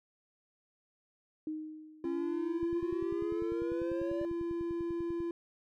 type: tone with exponential decay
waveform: sine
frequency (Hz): 310.6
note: D#4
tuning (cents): -3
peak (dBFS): -33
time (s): 1.47-2.49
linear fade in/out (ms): 2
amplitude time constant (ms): 220
type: tone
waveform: triangle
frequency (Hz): 340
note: F4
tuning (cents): -46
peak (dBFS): -31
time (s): 2.04-5.31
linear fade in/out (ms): 2
type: exponential sweep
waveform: triangle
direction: up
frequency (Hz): 269.8 to 587.3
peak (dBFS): -35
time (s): 2.05-4.25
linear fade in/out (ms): 0
type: click train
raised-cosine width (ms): 5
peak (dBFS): -34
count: 27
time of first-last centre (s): 2.63-5.204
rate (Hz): 10.1
effects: none